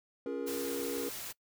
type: chord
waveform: triangle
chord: Bb minor seventh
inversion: first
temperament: equal with one note detuned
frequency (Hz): 277.2 / 349.2 / 415.3 / 474.6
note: Db4 / F4 / Ab4 / Bb4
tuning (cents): 0 / 0 / 0 / +31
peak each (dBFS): -37 / -41 / -38 / -36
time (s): 0.26-1.09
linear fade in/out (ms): 2
type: noise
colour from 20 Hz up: white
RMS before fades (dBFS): -42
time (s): 0.46-1.33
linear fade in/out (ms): 20
effects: noise-tail reverb RT60 0.1 s tail -22 dB re dry